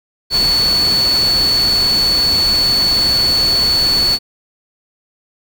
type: tone in noise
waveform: sine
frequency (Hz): 4435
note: C#8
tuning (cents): 0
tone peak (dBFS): -11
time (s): 0.3-4.19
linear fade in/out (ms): 50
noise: pink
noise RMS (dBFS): -23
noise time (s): 0.3-4.19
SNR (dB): +9
effects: none